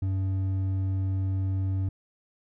sine tone with hard clipping, 95.5 Hz, G2, 45 cents flat, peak -26 dBFS, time 0.02-1.89 s, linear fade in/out 5 ms, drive 5 dB, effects none

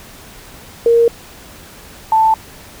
sine tone pair in turn, 466.2 / 883.1 Hz, A#4 / A5, 0 / +6 cents, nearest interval major seventh, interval 1106 cents, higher second, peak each -7 / -8 dBFS, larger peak first, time 0.86-1.08 / 2.12-2.34 s, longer neither, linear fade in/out 2 ms, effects pink hiss -38 dBFS RMS until 2.8 s

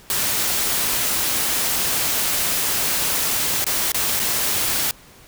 white noise with dropouts, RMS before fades -21 dBFS, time 0.1-4.91 s, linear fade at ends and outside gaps 0 ms, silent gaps 3.643-3.666 / 3.919-3.945 / 4.194-4.199 s, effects pink hiss -47 dBFS RMS until 5.27 s

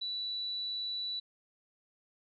sine tone, 3951 Hz, B7, in tune, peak -34 dBFS, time 0.01-1.2 s, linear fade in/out 10 ms, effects none

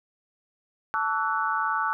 sine chord, F# minor seventh, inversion first, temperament equal with one note detuned, 880 / 1137.3 / 1318.5 / 1480 Hz, A5 / C#6 / E6 / F#6, 0 / +44 / 0 / 0 cents, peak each -29 dBFS, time 0.94-1.93 s, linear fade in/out 0 ms, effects none

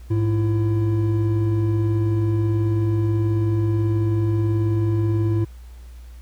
triangle tone pair together, 105.77 / 335.8 Hz, G#2 / E4, +32 / +32 cents, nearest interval octave + minor sixth, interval 2000 cents, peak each -16 / -22 dBFS, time 0.1-5.45 s, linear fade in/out 10 ms, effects added 60 Hz sine -37 dBFS peak until 6.21 s + pink hiss -55 dBFS RMS until 6.21 s

